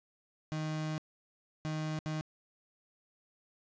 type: tone bursts at uneven times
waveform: 35% pulse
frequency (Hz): 155.56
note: D#3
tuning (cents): 0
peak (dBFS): -32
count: 3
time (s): 0.52-0.98 / 1.65-1.99 / 2.06-2.21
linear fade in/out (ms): 0
effects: resampled to 16000 Hz + 10-bit